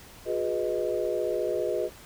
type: chord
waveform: sine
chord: G# minor seventh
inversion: third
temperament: equal with one note detuned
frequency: 360.5 / 415.3 / 493.9 / 622.3 Hz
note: F#4 / G#4 / B4 / D#5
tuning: -45 / 0 / 0 / 0 cents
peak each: -31 dBFS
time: 0.25-1.9 s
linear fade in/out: 50 ms
effects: pink hiss -49 dBFS RMS until 2.05 s

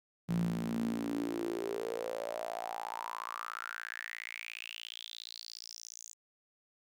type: tone with high-pass filter sweep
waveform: sawtooth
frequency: 57 Hz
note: A#1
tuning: 38 cents flat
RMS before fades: -39 dBFS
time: 0.28-6.14 s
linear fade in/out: 20 ms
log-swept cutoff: 160 to 7000 Hz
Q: 7.6
effects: none

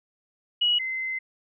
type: tone pair in turn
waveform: sine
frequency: 2914 / 2061 Hz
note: F#7 / C7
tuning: -27 / -27 cents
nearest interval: tritone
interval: 600 cents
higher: first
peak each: -19 / -27 dBFS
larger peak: first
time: 0.61-0.79 / 0.79-1.19 s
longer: second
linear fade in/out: 10 ms
effects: none

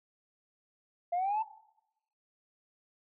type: linear sweep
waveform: sine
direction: up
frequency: 680 to 899 Hz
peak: -27 dBFS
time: 1.12-1.43 s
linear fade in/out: 10 ms
effects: noise-tail reverb RT60 0.8 s tail -17 dB re dry + tanh soft clip ceiling -25 dBFS

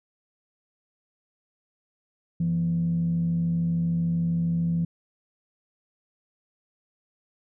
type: tone with frequency modulation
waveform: sine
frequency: 168.6 Hz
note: E3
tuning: 39 cents sharp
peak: -21 dBFS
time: 2.4-4.85 s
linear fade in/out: 5 ms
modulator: 73.1 Hz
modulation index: 0.29
effects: tanh soft clip ceiling -17 dBFS

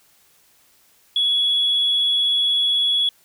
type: tone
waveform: sine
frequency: 3371 Hz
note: G#7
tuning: 25 cents sharp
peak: -15 dBFS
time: 1.16-3.09 s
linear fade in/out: 2 ms
effects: tanh soft clip ceiling -11 dBFS + white hiss -57 dBFS RMS until 3.24 s

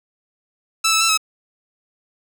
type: tone with pitch steps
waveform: 10% pulse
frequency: 1319 / 1307 / 1333 / 1288 Hz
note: E6 / E6 / E6 / E6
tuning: +1 / -15 / +19 / -41 cents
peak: -6 dBFS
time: 0.84-1.176 s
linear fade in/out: 10 ms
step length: 84 ms
effects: none

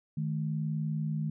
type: tone pair together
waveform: sine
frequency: 154.41 / 214.8 Hz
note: D#3 / A3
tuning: -13 / -41 cents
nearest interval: tritone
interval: 572 cents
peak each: -30 / -36 dBFS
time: 0.17-1.3 s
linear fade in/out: 5 ms
effects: none

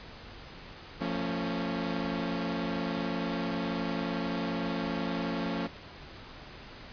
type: chord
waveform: sawtooth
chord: F augmented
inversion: none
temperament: equal with one note detuned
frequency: 174.61 / 225.4 / 277.2 Hz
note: F3 / A3 / C#4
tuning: 0 / +42 / 0 cents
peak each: -31 dBFS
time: 1-5.68 s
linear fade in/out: 20 ms
effects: pink hiss -47 dBFS RMS until 6.92 s + resampled to 11025 Hz

